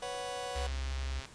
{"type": "chord", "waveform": "sawtooth", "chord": "B suspended second", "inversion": "none", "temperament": "just", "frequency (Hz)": [493.9, 555.6, 740.8], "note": ["B4", "C#5", "F#5"], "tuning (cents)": [0, 4, 2], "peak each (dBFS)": [-37, -38, -36], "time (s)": [0.02, 0.67], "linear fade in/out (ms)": 5}
{"type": "tone with vibrato", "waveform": "sine", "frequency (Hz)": 67, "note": "C2", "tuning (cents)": 42, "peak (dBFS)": -33, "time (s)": [0.55, 1.21], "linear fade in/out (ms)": 20, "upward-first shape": "triangle", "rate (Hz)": 2.7, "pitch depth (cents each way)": 11}
{"type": "click train", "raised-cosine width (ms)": 0.2, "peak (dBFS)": -27, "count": 94, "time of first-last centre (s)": [0.56, 1.254], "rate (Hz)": 134}
{"effects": ["pink hiss -54 dBFS RMS until 1.34 s", "resampled to 22050 Hz"]}